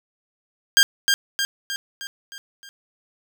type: tone with echo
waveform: 15% pulse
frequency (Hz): 1603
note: G6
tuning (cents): +38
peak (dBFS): -4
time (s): 0.77-0.83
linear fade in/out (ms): 0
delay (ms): 310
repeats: 6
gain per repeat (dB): -5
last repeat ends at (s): 2.69
effects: none